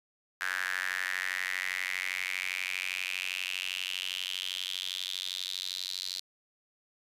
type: tone with high-pass filter sweep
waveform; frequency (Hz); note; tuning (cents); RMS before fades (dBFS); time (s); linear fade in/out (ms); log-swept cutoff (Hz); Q
square; 46.25; F#1; 0; -35; 0.41-6.2; 0; 1600 to 4200; 6
effects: resampled to 32000 Hz + 9-bit